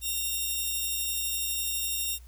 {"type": "tone pair together", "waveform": "5% pulse", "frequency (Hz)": [2766, 3684], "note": ["F7", "A#7"], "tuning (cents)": [-17, -21], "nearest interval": "perfect fourth", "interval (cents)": 496, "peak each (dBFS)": [-23, -23], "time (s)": [0.01, 2.19], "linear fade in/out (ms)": 50, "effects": ["added 60 Hz sine -46 dBFS peak until 2.27 s", "white hiss -61 dBFS RMS until 2.27 s"]}